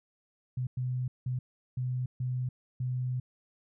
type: tone bursts at uneven times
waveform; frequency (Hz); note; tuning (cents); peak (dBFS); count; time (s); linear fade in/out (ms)
sine; 126.4; B2; +41; -29; 6; 0.57-0.67 / 0.77-1.08 / 1.26-1.39 / 1.77-2.06 / 2.2-2.49 / 2.8-3.2; 5
effects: none